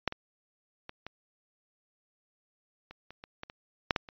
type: clicks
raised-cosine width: 0.3 ms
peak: -10 / -22 / -25 / -24 / -30 / -30 / -28 / -23 / -28 / -7 / -12 / -30 dBFS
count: 12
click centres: 0.077 / 0.124 / 0.894 / 1.066 / 2.91 / 3.106 / 3.239 / 3.434 / 3.499 / 3.908 / 3.962 / 4.088 s
effects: resampled to 11025 Hz